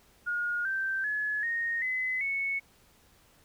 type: tone with pitch steps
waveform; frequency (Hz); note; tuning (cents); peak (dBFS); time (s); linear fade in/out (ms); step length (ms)
sine; 1432 / 1561.6 / 1702.9 / 1857.1 / 2025 / 2208; F6 / G6 / G#6 / A#6 / B6 / C#7; +43 / -7 / +43 / -7 / +43 / -7; -28; 0.26-2.6; 20; 390
effects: pink hiss -62 dBFS RMS until 3.44 s